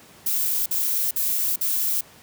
violet noise bursts, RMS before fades -23 dBFS, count 4, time 0.26-2.01 s, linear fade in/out 5 ms, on 400 ms, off 50 ms, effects pink hiss -49 dBFS RMS until 2.22 s + high-pass 100 Hz 12 dB/octave

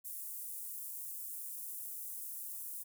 pink high-pass noise, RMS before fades -44 dBFS, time 0.04-2.84 s, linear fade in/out 20 ms, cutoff 10000 Hz, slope 24 dB/octave, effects none

